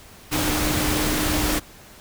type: tone in noise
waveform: sine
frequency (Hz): 303.4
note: D#4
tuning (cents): -44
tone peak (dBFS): -26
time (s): 0.31-1.6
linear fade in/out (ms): 20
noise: pink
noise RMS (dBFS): -23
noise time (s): 0.31-1.6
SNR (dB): -6
effects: pink hiss -46 dBFS RMS until 2 s